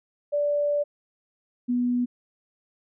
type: tone pair in turn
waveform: sine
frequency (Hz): 583 / 245.1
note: D5 / B3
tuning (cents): -13 / -13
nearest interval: octave + minor third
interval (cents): 1500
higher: first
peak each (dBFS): -21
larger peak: neither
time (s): 0.32-0.84 / 1.68-2.06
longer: first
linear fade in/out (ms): 20
effects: none